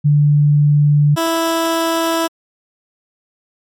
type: tone pair in turn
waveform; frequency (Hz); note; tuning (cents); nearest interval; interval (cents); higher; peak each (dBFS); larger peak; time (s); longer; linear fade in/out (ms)
sine / 15% pulse; 146.83 / 329.6; D3 / E4; 0 / 0; octave + major second; 1400; second; -8; neither; 0.04-1.16 / 1.16-2.28; neither; 20
effects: MP3 64 kbps